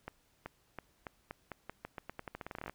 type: accelerating click train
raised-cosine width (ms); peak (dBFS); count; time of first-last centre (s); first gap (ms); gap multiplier
0.5; -26; 23; 0.08-2.696; 380; 0.86
effects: pink hiss -71 dBFS RMS until 2.74 s